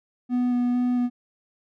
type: tone with vibrato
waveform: triangle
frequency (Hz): 245.9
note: B3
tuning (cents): -7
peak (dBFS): -18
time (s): 0.29-1.1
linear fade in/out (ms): 50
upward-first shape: square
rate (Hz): 2.2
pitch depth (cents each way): 9
effects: none